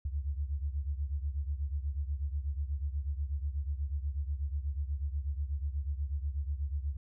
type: beating tone pair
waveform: sine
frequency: 69.2 / 77.4 Hz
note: C#2 / D#2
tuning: -2 / -9 cents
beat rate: 8.2 Hz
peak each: -33 / -37 dBFS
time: 0.05-6.97 s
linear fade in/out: 5 ms
effects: none